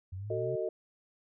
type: linear sweep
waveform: sine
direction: up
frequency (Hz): 89.3 to 134.5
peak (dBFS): -37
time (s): 0.12-0.56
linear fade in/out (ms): 10
type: chord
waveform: sine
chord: D# diminished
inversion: first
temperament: just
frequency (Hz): 373.4 / 448 / 622.3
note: F#4 / A4 / D#5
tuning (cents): +16 / +31 / 0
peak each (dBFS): -35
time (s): 0.3-0.69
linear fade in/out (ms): 5
effects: none